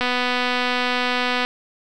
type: click train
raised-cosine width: 0.3 ms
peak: -6 dBFS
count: 358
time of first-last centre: 0.01-1.45 s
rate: 248 Hz
effects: none